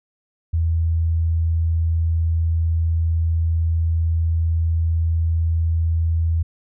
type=tone; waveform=sine; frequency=82.2 Hz; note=E2; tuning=4 cents flat; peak=-16 dBFS; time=0.53-6.43 s; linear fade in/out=10 ms; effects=none